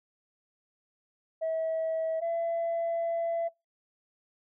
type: tone pair in turn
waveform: sine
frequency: 646 / 671.7 Hz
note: E5 / E5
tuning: -35 / +32 cents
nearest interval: minor second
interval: 67 cents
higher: second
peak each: -26 dBFS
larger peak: neither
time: 1.41-2.21 / 2.21-3.49 s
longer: second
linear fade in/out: 20 ms
effects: noise-tail reverb RT60 0.2 s tail -22 dB re dry + tanh soft clip ceiling -25 dBFS